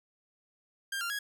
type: tone with pitch steps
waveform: sawtooth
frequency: 1597 / 1389 / 1659 Hz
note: G6 / F6 / G#6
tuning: +32 / -10 / -2 cents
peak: -29 dBFS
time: 0.92-1.19 s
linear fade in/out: 5 ms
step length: 90 ms
effects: none